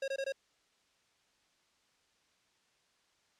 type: tone bursts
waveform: square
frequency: 543 Hz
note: C#5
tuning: 36 cents flat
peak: -34 dBFS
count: 4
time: 0.02-0.323 s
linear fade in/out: 5 ms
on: 60 ms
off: 21 ms
effects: white hiss -72 dBFS RMS until 3.39 s + low-pass 6000 Hz 12 dB/octave